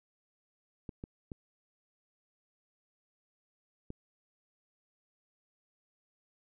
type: clicks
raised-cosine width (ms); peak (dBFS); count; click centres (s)
3; -28; 4; 0.892 / 1.039 / 1.318 / 3.904
effects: none